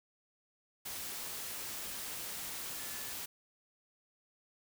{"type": "tone in noise", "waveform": "sine", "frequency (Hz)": 1736, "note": "A6", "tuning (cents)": -24, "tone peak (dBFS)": -53, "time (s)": [2.79, 3.13], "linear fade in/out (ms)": 10, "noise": "white", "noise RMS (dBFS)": -42, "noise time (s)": [0.85, 3.26], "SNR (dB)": -14, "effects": []}